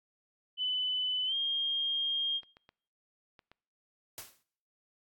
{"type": "tone with pitch glide", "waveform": "sine", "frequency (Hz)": [3007, 3223], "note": ["F#7", "G7"], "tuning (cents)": [27, 47], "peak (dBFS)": -29, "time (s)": [0.57, 2.41], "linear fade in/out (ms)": 50, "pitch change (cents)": 120, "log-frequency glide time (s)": [1.26, 1.35]}
{"type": "clicks", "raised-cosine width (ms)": 0.3, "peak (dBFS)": -38, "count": 5, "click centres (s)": [2.433, 2.569, 2.691, 3.392, 3.516]}
{"type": "noise with exponential decay", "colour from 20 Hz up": "white", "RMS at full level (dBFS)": -40, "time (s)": [4.18, 4.43], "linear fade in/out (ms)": 0, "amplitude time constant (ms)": 54}
{"effects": ["noise-tail reverb RT60 0.7 s tail -25 dB re dry", "AAC 64 kbps"]}